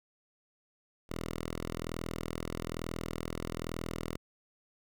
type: tone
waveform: 5% pulse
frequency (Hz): 41.12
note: E1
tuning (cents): -4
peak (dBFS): -25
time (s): 1.09-4.17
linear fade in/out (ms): 10
effects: none